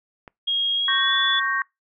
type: click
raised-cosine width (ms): 0.5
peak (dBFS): -25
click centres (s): 0.278
type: tone with pitch glide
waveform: sine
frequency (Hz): 3267 to 3437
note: G#7 to A7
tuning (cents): -29 to -41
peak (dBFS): -20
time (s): 0.47-1.4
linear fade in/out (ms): 10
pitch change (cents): +88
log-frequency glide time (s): 0.76-1.13
type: chord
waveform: sine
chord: G diminished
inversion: second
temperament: equal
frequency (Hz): 1108.7 / 1568 / 1864.7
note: Db6 / G6 / Bb6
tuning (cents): 0 / 0 / 0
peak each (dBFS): -25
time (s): 0.88-1.62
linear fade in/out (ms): 2
effects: noise-tail reverb RT60 0.2 s tail -25 dB re dry